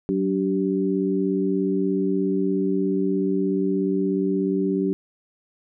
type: tone cluster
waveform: sine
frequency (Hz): 188.4 / 288.6 / 385.4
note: F#3 / D4 / G4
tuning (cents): +32 / -30 / -29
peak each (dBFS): -24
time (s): 0.09-4.93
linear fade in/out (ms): 0
effects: none